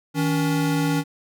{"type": "tone pair together", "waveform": "square", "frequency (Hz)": [158.77, 282.7], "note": ["D#3", "C#4"], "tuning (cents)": [35, 34], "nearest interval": "minor seventh", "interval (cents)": 999, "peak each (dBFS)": [-23, -23], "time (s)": [0.14, 1.04], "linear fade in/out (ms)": 50, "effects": []}